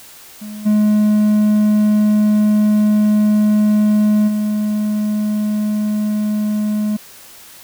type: tone with level steps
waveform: triangle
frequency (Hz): 211.1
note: G#3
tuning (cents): +29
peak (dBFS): -25 / -8 / -13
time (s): 0.41-6.97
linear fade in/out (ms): 10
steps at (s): 0.65 / 4.27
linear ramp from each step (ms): 20
effects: white hiss -40 dBFS RMS until 7.63 s